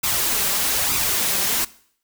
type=noise with flanger; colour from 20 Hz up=white; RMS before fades=-21 dBFS; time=0.03-1.65 s; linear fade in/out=10 ms; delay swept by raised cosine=0.8 to 5.2 ms; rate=1.1 Hz; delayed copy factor=+0.5; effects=noise-tail reverb RT60 0.6 s tail -20 dB re dry